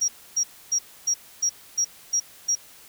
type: tone bursts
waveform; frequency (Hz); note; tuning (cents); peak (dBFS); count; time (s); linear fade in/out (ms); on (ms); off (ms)
sine; 5670; F8; +25; -19; 8; 0.01-2.554; 10; 73; 280
effects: white hiss -49 dBFS RMS until 2.88 s

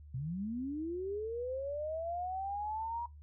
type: linear sweep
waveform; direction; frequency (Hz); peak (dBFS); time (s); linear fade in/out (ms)
sine; up; 120.9 to 958; -35; 0.14-3.06; 5
effects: noise-tail reverb RT60 0.2 s tail -21 dB re dry + added 74 Hz sine -50 dBFS peak until 3.22 s

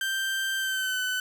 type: tone with pitch glide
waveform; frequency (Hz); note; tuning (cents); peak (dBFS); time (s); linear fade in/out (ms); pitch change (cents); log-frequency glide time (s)
30% pulse; 1568 to 1507.6; G6 to F#6; 0 to +32; -24; 0.01-1.2; 2; -68; 0.57-1
effects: none

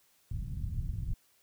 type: low-pass noise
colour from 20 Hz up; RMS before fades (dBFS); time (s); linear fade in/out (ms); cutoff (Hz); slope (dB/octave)
pink; -35; 0.31-1.14; 5; 150; 24
effects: white hiss -68 dBFS RMS until 1.42 s

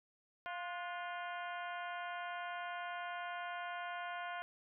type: harmonic tone with a mistuned harmonic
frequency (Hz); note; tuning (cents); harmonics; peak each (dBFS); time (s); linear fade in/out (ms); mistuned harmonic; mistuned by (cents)
350; F4; +4; 2 / 3 / 4 / 5 / 6 / 7 / 8 / 9; -44 / -47 / -46 / -53 / -53 / -56 / -58 / -58; 0.46-4.42; 0; 4; +61
effects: none

